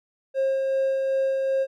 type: tone with tremolo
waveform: triangle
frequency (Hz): 536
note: C5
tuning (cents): +42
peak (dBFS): -17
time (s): 0.34-1.67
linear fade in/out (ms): 50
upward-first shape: sine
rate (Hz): 2.6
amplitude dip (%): 30
effects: tanh soft clip ceiling -14 dBFS